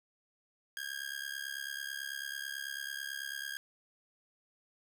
sawtooth tone with amplitude modulation, 1624 Hz, G#6, 39 cents flat, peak -31 dBFS, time 0.77-3.57 s, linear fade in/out 0 ms, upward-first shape sine, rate 69.1 Hz, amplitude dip 90%, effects none

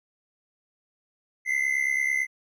triangle tone pair together, 2024 / 2093 Hz, B6 / C7, +42 / 0 cents, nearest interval minor second, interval 58 cents, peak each -24 dBFS, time 1.45-2.27 s, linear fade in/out 50 ms, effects none

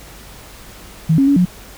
sine tone with pitch steps, 160.2 / 273.1 / 281.8 / 179.9 Hz, E3 / C#4 / C#4 / F#3, -49 / -26 / +29 / -48 cents, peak -9 dBFS, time 1.09-1.454 s, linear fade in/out 10 ms, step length 91 ms, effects added 50 Hz sine -41 dBFS peak until 1.77 s + pink hiss -39 dBFS RMS until 1.77 s

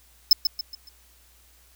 square tone with echo, 5240 Hz, E8, 11 cents flat, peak -11 dBFS, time 0.31-0.33 s, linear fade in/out 2 ms, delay 140 ms, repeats 4, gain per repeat -8 dB, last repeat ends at 0.89 s, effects added 60 Hz sine -58 dBFS peak until 1.75 s + white hiss -58 dBFS RMS until 1.75 s

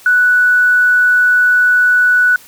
triangle tone with tanh clipping, 1480 Hz, F#6, in tune, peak -7 dBFS, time 0.06-2.36 s, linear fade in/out 2 ms, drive 3 dB, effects white hiss -41 dBFS RMS until 2.47 s

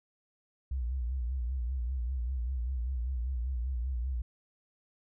sine tone with vibrato, 62.4 Hz, B1, 19 cents sharp, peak -30 dBFS, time 0.71-4.22 s, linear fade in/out 5 ms, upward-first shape sine, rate 5.1 Hz, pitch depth 120 cents each way, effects none

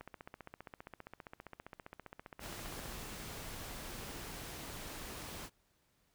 click train, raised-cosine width 0.5 ms, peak -32 dBFS, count 45, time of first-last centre 0.01-2.924 s, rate 15.1 Hz
pink noise, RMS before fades -46 dBFS, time 2.39-5.5 s, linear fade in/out 50 ms
effects pink hiss -75 dBFS RMS until 6.14 s

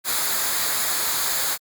white noise with comb filter, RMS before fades -23 dBFS, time 0.04-1.58 s, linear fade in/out 50 ms, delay 0.35 ms, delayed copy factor -0.6, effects Opus 48 kbps

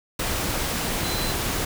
sine tone in noise, 4047 Hz, B7, 42 cents sharp, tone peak -32 dBFS, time 1.04-1.32 s, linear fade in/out 5 ms, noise pink, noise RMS -26 dBFS, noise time 0.19-1.65 s, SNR -9 dB, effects none

